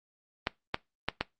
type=clicks; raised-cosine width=0.3 ms; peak=-11 dBFS; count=4; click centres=0.471 / 0.744 / 1.086 / 1.21 s; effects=noise-tail reverb RT60 0.2 s tail -21 dB re dry + Opus 32 kbps